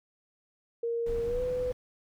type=tone with pitch glide; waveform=sine; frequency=466.2 to 499.7 Hz; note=A#4 to B4; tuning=0 to +20 cents; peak=-28 dBFS; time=0.83-1.72 s; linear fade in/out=5 ms; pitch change=+120 cents; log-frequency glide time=1.24-1.41 s
type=noise; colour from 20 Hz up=brown; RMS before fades=-39 dBFS; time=1.06-1.73 s; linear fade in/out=5 ms
effects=none